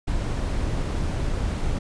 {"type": "noise", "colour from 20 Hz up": "brown", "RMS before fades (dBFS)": -25, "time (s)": [0.07, 1.79], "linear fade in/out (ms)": 10, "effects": ["resampled to 22050 Hz"]}